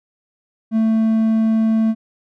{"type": "tone", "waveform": "triangle", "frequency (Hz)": 222, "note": "A3", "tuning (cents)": 16, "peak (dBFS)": -11, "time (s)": [0.71, 1.95], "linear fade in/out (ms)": 50, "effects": []}